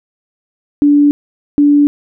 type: tone pair in turn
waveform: sine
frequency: 290.1 / 290.1 Hz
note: D4 / D4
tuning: -21 / -21 cents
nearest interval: unison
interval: 0 cents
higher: neither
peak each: -5 dBFS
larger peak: neither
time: 0.82-1.11 / 1.58-1.87 s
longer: neither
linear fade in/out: 0 ms
effects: none